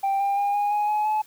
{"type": "tone with pitch steps", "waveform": "sine", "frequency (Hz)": [786, 797.4, 809, 820.8, 832.7, 844.9, 857.1], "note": ["G5", "G5", "G#5", "G#5", "G#5", "G#5", "A5"], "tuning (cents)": [4, 29, -46, -21, 4, 30, -46], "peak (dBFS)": -18, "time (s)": [0.03, 1.22], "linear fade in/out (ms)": 10, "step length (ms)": 170, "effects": ["tanh soft clip ceiling -19 dBFS", "white hiss -53 dBFS RMS until 1.26 s"]}